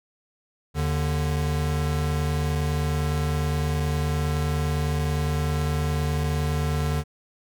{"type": "tone pair together", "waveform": "square", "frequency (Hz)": [78.56, 148.3], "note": ["D#2", "D3"], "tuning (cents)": [17, 17], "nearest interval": "major seventh", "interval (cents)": 1100, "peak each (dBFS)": -26, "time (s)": [0.74, 7.04], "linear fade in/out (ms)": 50, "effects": []}